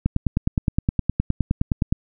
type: click train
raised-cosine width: 5 ms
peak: -6 dBFS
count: 19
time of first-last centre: 0.06-1.925 s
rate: 9.65 Hz
effects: none